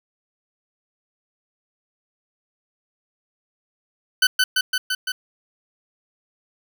20% pulse tone with echo, 1506 Hz, F#6, 30 cents sharp, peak -8 dBFS, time 4.22-4.27 s, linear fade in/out 5 ms, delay 170 ms, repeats 5, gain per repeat -2 dB, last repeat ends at 5.12 s, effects none

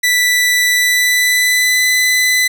sawtooth tone with pitch glide, 1975.5 to 2005 Hz, B6 to B6, 0 to +26 cents, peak -7 dBFS, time 0.03-2.48 s, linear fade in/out 10 ms, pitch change +26 cents, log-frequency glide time 0.74-1.88 s, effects none

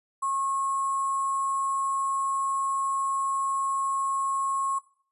sine tone with sample-and-hold, 1087 Hz, C#6, 34 cents flat, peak -25 dBFS, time 0.22-4.79 s, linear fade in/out 10 ms, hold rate 8820 Hz, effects noise-tail reverb RT60 0.5 s tail -18 dB re dry + resampled to 32000 Hz

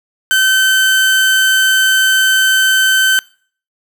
30% pulse tone, 1538 Hz, G6, 33 cents flat, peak -6 dBFS, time 0.31-3.19 s, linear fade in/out 0 ms, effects noise-tail reverb RT60 0.5 s tail -24 dB re dry

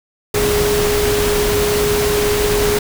sine tone in noise, 415.3 Hz, G#4, in tune, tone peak -15 dBFS, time 0.34-2.79 s, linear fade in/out 5 ms, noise pink, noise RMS -19 dBFS, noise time 0.34-2.79 s, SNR +1 dB, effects none

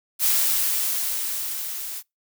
blue noise with level ramp, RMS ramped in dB -19 to -33 dBFS, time 0.19-2.03 s, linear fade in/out 50 ms, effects noise-tail reverb RT60 0.2 s tail -26 dB re dry

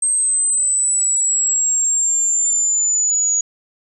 sine linear sweep, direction down, 8340 to 6770 Hz, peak -14 dBFS, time 0.02-3.41 s, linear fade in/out 5 ms, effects none

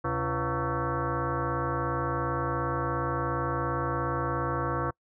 sine tone with frequency modulation, 493.9 Hz, B4, in tune, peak -26 dBFS, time 0.04-4.91 s, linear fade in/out 10 ms, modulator 209 Hz, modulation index 4.4, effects noise-tail reverb RT60 0.1 s tail -26 dB re dry

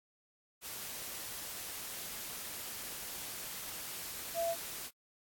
sine tone in noise, 673 Hz, E5, 36 cents sharp, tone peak -31 dBFS, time 4.34-4.56 s, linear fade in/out 50 ms, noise white, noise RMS -43 dBFS, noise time 0.61-4.91 s, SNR +9 dB, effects AAC 64 kbps

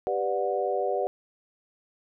sine chord, G major seventh, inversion none, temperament equal with one note detuned, 392 / 493.9 / 587.3 / 728.1 Hz, G4 / B4 / D5 / F#5, 0 / 0 / 0 / -28 cents, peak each -30 dBFS, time 0.07-1.07 s, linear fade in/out 0 ms, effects none

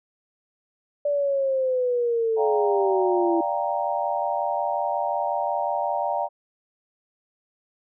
sine linear sweep, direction down, 584 to 330.9 Hz, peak -20 dBFS, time 1.05-3.41 s, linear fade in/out 5 ms
sine chord, G minor seventh, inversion second, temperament equal, 587.3 / 698.5 / 784 / 932.3 Hz, D5 / F5 / G5 / Bb5, 0 / 0 / 0 / 0 cents, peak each -28 dBFS, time 2.36-6.29 s, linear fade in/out 50 ms
effects none

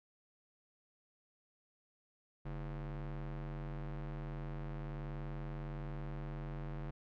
square ring-modulated tone, 90.9 Hz, F#2, 30 cents flat, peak -38 dBFS, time 2.45-6.91 s, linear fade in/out 10 ms, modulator 50.7 Hz, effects low-pass 2000 Hz 12 dB/octave

